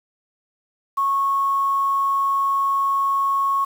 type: tone with quantisation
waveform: sine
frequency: 1100 Hz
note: C#6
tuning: 14 cents flat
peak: -17 dBFS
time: 0.97-3.65 s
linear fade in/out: 10 ms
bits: 7
effects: none